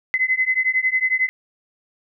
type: beating tone pair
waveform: sine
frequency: 2033 / 2044 Hz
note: B6 / C7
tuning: +50 / -41 cents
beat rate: 11 Hz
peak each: -20 dBFS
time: 0.14-1.29 s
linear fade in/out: 0 ms
effects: none